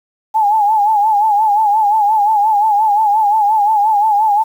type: tone with vibrato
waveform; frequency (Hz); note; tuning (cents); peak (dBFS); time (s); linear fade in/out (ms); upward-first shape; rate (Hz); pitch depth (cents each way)
sine; 846; G#5; +32; -9; 0.34-4.44; 20; sine; 5.7; 83
effects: 7-bit